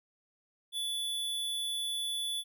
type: tone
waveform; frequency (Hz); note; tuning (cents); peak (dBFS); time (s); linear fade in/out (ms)
square; 3450; A7; -35; -33; 0.72-2.44; 50
effects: none